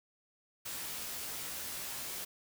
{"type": "noise with comb filter", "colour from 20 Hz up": "white", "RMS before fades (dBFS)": -41, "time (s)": [0.65, 2.25], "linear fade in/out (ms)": 10, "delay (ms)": 16, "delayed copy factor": 0.65, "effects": []}